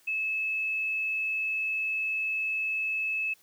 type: tone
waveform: sine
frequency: 2600 Hz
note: E7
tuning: 24 cents flat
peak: -27 dBFS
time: 0.07-3.34 s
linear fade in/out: 10 ms
effects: white hiss -62 dBFS RMS until 3.42 s + high-pass 100 Hz 12 dB/octave